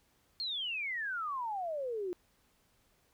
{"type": "exponential sweep", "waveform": "sine", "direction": "down", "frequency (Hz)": [4344, 346], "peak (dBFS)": -34, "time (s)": [0.4, 2.13], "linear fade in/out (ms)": 0, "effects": ["pink hiss -71 dBFS RMS until 3.13 s"]}